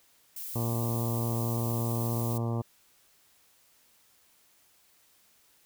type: noise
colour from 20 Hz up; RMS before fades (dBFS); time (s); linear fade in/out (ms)
violet; -39; 0.36-2.38; 5
type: harmonic tone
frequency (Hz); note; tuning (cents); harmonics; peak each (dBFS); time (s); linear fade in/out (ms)
116.54; A#2; 0; 1 / 2 / 3 / 4 / 5 / 6 / 7 / 8 / 9 / 10; -29 / -35 / -39 / -41 / -43 / -45 / -46 / -47 / -48 / -49; 0.55-2.62; 10
effects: white hiss -64 dBFS RMS until 5.65 s